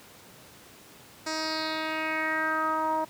10% pulse tone with low-pass filter sweep, 315.2 Hz, D#4, 23 cents sharp, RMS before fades -29 dBFS, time 1.26-3.05 s, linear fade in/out 10 ms, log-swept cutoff 6400 to 830 Hz, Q 4, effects pink hiss -51 dBFS RMS until 3.09 s + high-pass 100 Hz 12 dB/octave

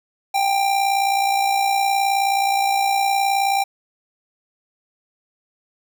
square tone with amplitude modulation, 790 Hz, G5, 13 cents sharp, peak -15 dBFS, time 0.34-3.64 s, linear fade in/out 10 ms, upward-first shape sine, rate 59.2 Hz, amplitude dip 50%, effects none

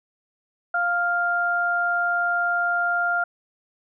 sine tone pair together, 699.5 / 1399 Hz, F5 / F6, +3 / +3 cents, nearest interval octave, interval 1200 cents, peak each -25 / -21 dBFS, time 0.74-3.24 s, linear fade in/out 5 ms, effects none

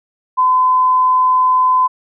sine tone, 1018 Hz, C6, 48 cents flat, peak -9 dBFS, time 0.37-1.88 s, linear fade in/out 20 ms, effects none

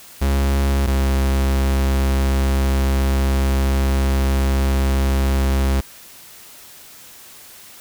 45% pulse tone pair in turn, 68.5 / 67.13 Hz, C#2 / C2, -20 / +45 cents, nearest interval unison, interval 35 cents, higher first, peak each -15 dBFS, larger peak neither, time 0.21-0.87 / 0.87-5.81 s, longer second, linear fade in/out 10 ms, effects white hiss -42 dBFS RMS until 7.8 s

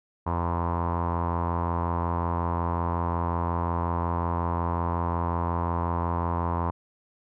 sawtooth tone with low-pass filter, 85.5 Hz, F2, 36 cents flat, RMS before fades -27 dBFS, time 0.26-6.71 s, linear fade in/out 10 ms, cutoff 1000 Hz, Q 6.4, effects none

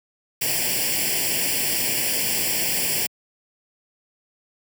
white noise with comb filter, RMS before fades -23 dBFS, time 0.41-3.07 s, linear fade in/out 10 ms, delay 0.39 ms, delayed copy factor +0.95, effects high-pass 100 Hz 12 dB/octave

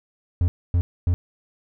triangle tone bursts, 87.31 Hz, F2, in tune, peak -14 dBFS, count 3, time 0.41-1.14 s, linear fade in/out 0 ms, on 70 ms, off 260 ms, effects none

